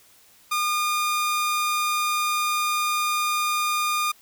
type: tone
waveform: sawtooth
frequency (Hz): 1215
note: D#6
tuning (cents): -42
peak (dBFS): -18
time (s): 0.51-4.12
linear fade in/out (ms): 10
effects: white hiss -55 dBFS RMS until 4.21 s